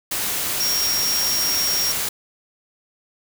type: tone in noise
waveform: sine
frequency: 5588 Hz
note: F8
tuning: in tune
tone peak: -20 dBFS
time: 0.6-1.92 s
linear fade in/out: 5 ms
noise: white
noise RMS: -24 dBFS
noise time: 0.11-2.09 s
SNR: +1 dB
effects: none